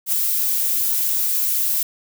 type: noise with ADSR envelope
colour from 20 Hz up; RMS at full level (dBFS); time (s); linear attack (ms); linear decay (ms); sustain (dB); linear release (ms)
violet; -18; 0.06-1.83; 64; 18; -2; 4
effects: none